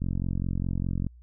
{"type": "click train", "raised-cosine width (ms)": 5, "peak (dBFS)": -17, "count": 48, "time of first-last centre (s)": [0.02, 1.067], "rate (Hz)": 44.9, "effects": ["added 60 Hz sine -48 dBFS peak until 1.22 s"]}